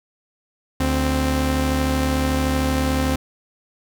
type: tone pair together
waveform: sawtooth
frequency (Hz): 73.41 / 261.6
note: D2 / C4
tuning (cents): 0 / 0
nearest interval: octave + minor seventh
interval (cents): 2200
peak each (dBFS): -17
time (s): 0.8-3.16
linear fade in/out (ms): 5
effects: none